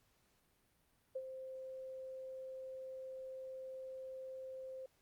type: tone with ADSR envelope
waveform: sine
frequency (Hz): 523.3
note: C5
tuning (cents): 0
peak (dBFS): -37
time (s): 1.15-4.86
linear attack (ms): 10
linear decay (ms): 51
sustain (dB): -8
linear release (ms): 3
effects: pink hiss -75 dBFS RMS until 5.01 s + Opus 48 kbps